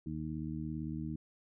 harmonic tone, 77.78 Hz, D#2, in tune, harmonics 1 / 2 / 3 / 4, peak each -45 / -40 / -42 / -42 dBFS, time 0.06-1.16 s, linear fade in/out 5 ms, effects none

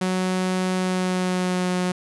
sawtooth tone with pitch glide, 185 to 181.3 Hz, F#3 to F#3, 0 to -35 cents, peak -17 dBFS, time 0.01-1.92 s, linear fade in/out 5 ms, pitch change -35 cents, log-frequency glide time 0.76-1.72 s, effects resampled to 24000 Hz

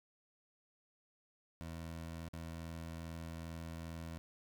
20% pulse tone with dropouts, 82.41 Hz, E2, in tune, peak -39 dBFS, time 1.61-4.18 s, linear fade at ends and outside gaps 0 ms, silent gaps 2.286-2.334 s, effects none

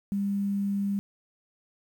sine tone with quantisation, 199.9 Hz, G3, 34 cents sharp, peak -25 dBFS, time 0.12-0.99 s, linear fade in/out 0 ms, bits 9, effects none

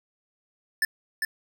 square tone with echo, 1760 Hz, A6, in tune, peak -21 dBFS, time 0.82-0.85 s, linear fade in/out 2 ms, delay 400 ms, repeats 1, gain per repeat -4 dB, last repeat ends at 1.25 s, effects none

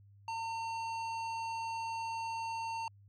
sine tone with tanh clipping, 908 Hz, A#5, 46 cents flat, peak -38 dBFS, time 0.28-2.88 s, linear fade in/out 2 ms, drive 18 dB, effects added 100 Hz sine -57 dBFS peak until 3.08 s + low-pass 7000 Hz 12 dB/octave

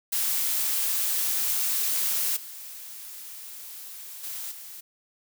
blue noise with level steps, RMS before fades -26 / -41 / -35 / -42 dBFS, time 0.12-4.81 s, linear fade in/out 10 ms, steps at 2.36 / 4.23 / 4.51 s, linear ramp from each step 10 ms, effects none

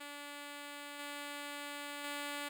5% pulse tone with level steps, 288.8 Hz, D4, 29 cents flat, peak -34 / -31 / -28 dBFS, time 0-2.49 s, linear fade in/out 10 ms, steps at 0.99 / 2.04 s, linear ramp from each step 2 ms, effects none

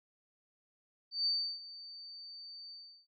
sine tone with ADSR envelope, 4586 Hz, D8, 42 cents flat, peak -28 dBFS, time 1.11-3.07 s, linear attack 150 ms, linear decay 330 ms, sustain -18 dB, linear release 360 ms, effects none

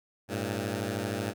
10% pulse beating tone pair, 100 / 113 Hz, G2 / A2, +35 / +47 cents, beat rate 13 Hz, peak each -24 / -26 dBFS, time 0.28-1.34 s, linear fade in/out 50 ms, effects none

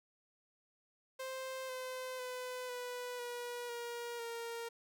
sawtooth tone with pitch steps, 523.3 / 513.1 / 503.1 / 493.4 / 483.8 / 474.4 / 465.1 Hz, C5 / C5 / B4 / B4 / B4 / A#4 / A#4, 0 / -34 / +32 / -2 / -36 / +30 / -4 cents, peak -37 dBFS, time 1.19-4.69 s, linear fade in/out 10 ms, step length 500 ms, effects none

